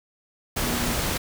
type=tone in noise; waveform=sine; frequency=240.6 Hz; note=B3; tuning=45 cents flat; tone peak=-30 dBFS; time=0.63-0.94 s; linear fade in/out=10 ms; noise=pink; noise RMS=-26 dBFS; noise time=0.56-1.18 s; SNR=-7 dB; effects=none